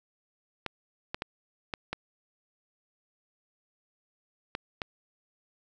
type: clicks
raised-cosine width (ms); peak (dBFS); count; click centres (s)
0.3; -16; 7; 0.663 / 1.145 / 1.221 / 1.738 / 1.93 / 4.551 / 4.818
effects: none